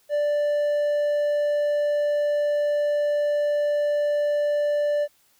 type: tone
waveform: triangle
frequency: 587.3 Hz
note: D5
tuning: in tune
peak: -18 dBFS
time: 0.09-5.08 s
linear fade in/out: 50 ms
effects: white hiss -62 dBFS RMS until 5.39 s